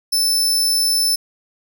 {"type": "tone", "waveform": "sawtooth", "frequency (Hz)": 5280, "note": "E8", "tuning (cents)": 2, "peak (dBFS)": -12, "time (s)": [0.12, 1.16], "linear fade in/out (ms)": 10, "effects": []}